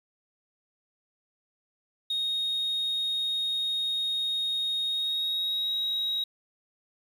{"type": "tone with pitch glide", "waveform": "triangle", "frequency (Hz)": [3729, 3812], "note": ["A#7", "A#7"], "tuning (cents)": [0, 38], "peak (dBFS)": -24, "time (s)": [2.1, 6.24], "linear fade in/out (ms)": 5, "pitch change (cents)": 38, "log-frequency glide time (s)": [4.87, 5.74], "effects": ["tanh soft clip ceiling -22 dBFS", "9-bit"]}